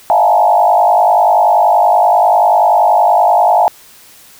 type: tone with frequency modulation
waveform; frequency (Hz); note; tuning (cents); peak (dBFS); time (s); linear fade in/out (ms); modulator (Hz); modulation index
sine; 775; G5; -20; -6; 0.1-3.68; 0; 50.4; 2.6
effects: white hiss -41 dBFS RMS until 4.39 s